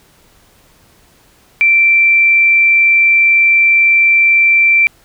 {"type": "tone", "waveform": "sine", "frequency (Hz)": 2346, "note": "D7", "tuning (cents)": -2, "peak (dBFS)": -6, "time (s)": [1.61, 4.87], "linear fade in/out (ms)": 0, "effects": ["pink hiss -49 dBFS RMS until 5.04 s"]}